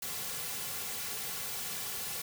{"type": "noise with comb filter", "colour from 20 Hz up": "white", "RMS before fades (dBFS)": -38, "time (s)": [0.02, 2.22], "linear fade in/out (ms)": 5, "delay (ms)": 3.2, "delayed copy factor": -0.8, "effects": []}